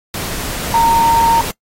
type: tone in noise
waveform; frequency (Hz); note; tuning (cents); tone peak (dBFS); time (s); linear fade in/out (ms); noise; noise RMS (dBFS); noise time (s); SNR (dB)
sine; 921; A#5; -21; -9; 0.74-1.41; 2; pink; -22; 0.14-1.51; +10
effects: noise-tail reverb RT60 0.1 s tail -23 dB re dry + AAC 48 kbps